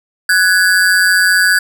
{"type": "ring-modulated tone", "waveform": "square", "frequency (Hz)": 1577, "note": "G6", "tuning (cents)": 10, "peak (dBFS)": -6, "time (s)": [0.29, 1.59], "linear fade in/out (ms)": 5, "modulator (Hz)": 92.6, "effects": []}